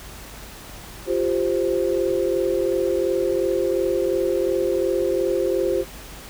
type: chord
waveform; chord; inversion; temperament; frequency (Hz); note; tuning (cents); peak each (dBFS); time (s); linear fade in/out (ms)
sine; F suspended second; none; equal; 349.2 / 392 / 523.3; F4 / G4 / C5; 0 / 0 / 0; -23; 1.06-5.85; 50
effects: added 50 Hz sine -43 dBFS peak until 6.29 s + pink hiss -40 dBFS RMS until 6.29 s